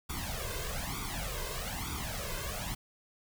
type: noise with flanger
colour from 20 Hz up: pink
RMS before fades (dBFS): -37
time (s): 0.09-2.75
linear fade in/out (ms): 10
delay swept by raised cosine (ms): 0.85 to 1.95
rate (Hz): 1.1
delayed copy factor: +0.9
effects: none